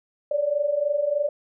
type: tone pair together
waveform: sine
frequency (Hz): 564 / 587.3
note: C#5 / D5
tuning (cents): +30 / 0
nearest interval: minor second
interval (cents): 70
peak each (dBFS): -26 / -22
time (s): 0.31-1.29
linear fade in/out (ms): 5
effects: none